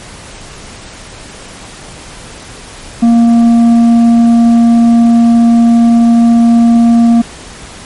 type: tone with tanh clipping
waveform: triangle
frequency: 233.1 Hz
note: A#3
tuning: in tune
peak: -4 dBFS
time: 3.02-7.22 s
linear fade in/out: 10 ms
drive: 10 dB
effects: pink hiss -30 dBFS RMS until 7.85 s + MP3 48 kbps